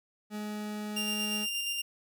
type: tone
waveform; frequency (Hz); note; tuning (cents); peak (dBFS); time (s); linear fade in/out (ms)
40% pulse; 210.4; G#3; +23; -34; 0.3-1.47; 50
type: tone with tremolo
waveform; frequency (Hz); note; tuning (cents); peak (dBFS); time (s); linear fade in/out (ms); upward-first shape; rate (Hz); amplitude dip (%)
sawtooth; 2794; F7; 0; -27; 0.96-1.82; 10; square; 8.5; 25
effects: none